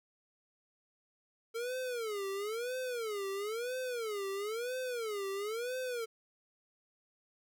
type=tone with vibrato; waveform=square; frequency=447.8 Hz; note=A4; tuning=30 cents sharp; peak=-36 dBFS; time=1.54-6.06 s; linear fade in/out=20 ms; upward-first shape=sine; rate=1 Hz; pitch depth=240 cents each way; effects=none